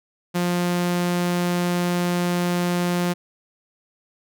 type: tone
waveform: sawtooth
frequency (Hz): 176.2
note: F3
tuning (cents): +16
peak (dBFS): -16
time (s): 0.34-3.14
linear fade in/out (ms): 20
effects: none